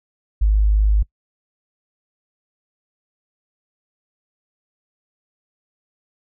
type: tone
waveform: sine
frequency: 51.91 Hz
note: G#1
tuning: in tune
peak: -12 dBFS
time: 0.41-1.03 s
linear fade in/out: 10 ms
effects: noise-tail reverb RT60 0.1 s tail -23 dB re dry